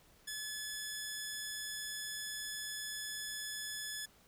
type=tone; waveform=10% pulse; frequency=1716 Hz; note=A6; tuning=44 cents flat; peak=-31 dBFS; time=0.27-4.06 s; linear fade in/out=10 ms; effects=pink hiss -65 dBFS RMS until 4.27 s